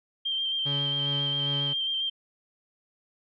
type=tone with vibrato; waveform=sine; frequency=3161 Hz; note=G7; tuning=14 cents sharp; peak=-26 dBFS; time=0.25-2.1 s; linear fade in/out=10 ms; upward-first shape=square; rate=7.4 Hz; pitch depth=15 cents each way
type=tone with tremolo; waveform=40% pulse; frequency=141.8 Hz; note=C#3; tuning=40 cents sharp; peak=-29 dBFS; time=0.65-1.74 s; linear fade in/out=20 ms; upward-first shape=triangle; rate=2.5 Hz; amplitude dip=40%
effects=resampled to 11025 Hz